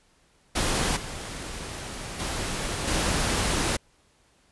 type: noise with level steps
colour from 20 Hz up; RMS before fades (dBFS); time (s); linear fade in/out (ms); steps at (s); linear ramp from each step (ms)
pink; -25 / -36 / -30 / -25; 0.55-3.77; 10; 0.96 / 2.19 / 2.87; 10
effects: pink hiss -63 dBFS RMS until 4.51 s + resampled to 24000 Hz